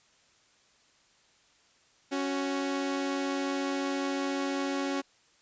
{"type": "tone pair together", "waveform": "sawtooth", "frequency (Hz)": [277.2, 371.4], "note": ["C#4", "F#4"], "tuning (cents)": [0, 7], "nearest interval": "perfect fourth", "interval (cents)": 507, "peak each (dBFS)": [-26, -32], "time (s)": [2.11, 5.02], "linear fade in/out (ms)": 20, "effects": ["white hiss -64 dBFS RMS until 5.41 s", "resampled to 16000 Hz"]}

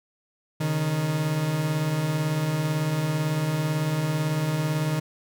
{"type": "beating tone pair", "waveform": "40% pulse", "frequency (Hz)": [136.9, 154.9], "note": ["C#3", "D#3"], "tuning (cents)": [-21, -7], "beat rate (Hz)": 18, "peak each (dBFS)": [-30, -23], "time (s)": [0.6, 5], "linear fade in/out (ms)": 10, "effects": []}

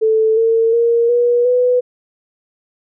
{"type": "tone with pitch steps", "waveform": "sine", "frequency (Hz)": [440, 453.4, 467.2, 481.5, 496.2], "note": ["A4", "A#4", "A#4", "B4", "B4"], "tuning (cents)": [0, -48, 4, -44, 8], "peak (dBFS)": -10, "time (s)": [0.01, 1.81], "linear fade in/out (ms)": 20, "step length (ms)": 360, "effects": []}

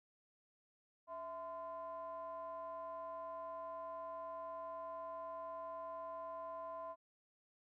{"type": "ring-modulated tone", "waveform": "triangle", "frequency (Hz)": 185, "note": "F#3", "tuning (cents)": 0, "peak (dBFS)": -39, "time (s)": [1.07, 6.96], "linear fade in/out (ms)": 50, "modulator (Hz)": 842, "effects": []}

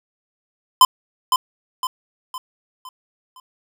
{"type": "tone with echo", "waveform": "square", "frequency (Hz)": 1025, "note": "C6", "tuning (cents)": -36, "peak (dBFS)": -7, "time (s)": [0.81, 0.85], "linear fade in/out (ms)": 2, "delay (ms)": 510, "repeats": 5, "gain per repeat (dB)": -7, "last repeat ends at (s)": 3.4, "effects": []}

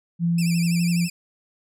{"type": "tone with pitch glide", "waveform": "sine", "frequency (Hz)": [170, 172.57], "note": ["F3", "F3"], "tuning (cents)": [-46, -20], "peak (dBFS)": -18, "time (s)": [0.19, 1.09], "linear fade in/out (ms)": 50, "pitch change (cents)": 26, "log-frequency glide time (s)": [0.63, 0.86]}
{"type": "tone with vibrato", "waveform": "15% pulse", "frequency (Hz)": 2500, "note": "D#7", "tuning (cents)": 8, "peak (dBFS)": -23, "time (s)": [0.38, 1.1], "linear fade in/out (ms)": 5, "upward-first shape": "sine", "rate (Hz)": 12, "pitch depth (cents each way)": 130}
{"effects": []}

